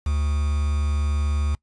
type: tone with quantisation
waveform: triangle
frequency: 73.42 Hz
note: D2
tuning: in tune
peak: -18 dBFS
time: 0.06-1.55 s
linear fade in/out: 5 ms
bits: 6
effects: noise-tail reverb RT60 0.1 s tail -22 dB re dry + resampled to 22050 Hz